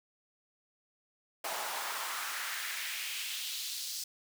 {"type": "noise with high-pass filter sweep", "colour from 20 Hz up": "pink", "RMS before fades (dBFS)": -38, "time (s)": [1.44, 4.04], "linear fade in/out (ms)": 5, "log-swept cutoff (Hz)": [680, 5100], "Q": 1.9, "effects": []}